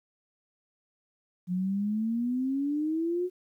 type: exponential sweep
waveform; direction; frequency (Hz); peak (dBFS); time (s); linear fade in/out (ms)
sine; up; 176.7 to 368; -26; 1.47-3.3; 50
effects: 11-bit